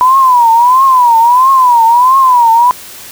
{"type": "tone with vibrato", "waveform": "sine", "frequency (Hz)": 987.8, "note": "B5", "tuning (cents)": 0, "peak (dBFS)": -3, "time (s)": [0.01, 2.71], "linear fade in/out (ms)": 0, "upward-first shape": "triangle", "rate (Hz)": 1.5, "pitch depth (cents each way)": 170, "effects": ["white hiss -30 dBFS RMS until 3.11 s"]}